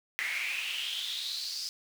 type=noise with high-pass filter sweep; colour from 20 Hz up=brown; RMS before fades=-35 dBFS; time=0.19-1.69 s; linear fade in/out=0 ms; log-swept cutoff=2000 to 5100 Hz; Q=7.3; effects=none